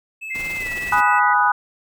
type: tone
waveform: triangle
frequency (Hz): 2608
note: E7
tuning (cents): -19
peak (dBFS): -27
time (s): 0.21-1.2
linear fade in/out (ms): 20
type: tone with pitch glide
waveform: sine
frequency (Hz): 2093 to 1952.8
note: C7 to B6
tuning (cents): 0 to -20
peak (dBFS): -25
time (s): 0.3-1.34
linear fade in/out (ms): 10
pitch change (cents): -120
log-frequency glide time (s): 0.57-0.69
type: noise with tremolo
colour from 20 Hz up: pink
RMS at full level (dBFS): -33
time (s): 0.34-1.02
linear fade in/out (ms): 20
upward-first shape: sine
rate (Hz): 19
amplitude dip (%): 50
type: chord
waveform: sine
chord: G# minor seventh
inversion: none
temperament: equal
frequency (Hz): 830.6 / 987.8 / 1244.5 / 1480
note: G#5 / B5 / D#6 / F#6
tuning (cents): 0 / 0 / 0 / 0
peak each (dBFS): -19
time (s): 0.92-1.52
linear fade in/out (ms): 5
effects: none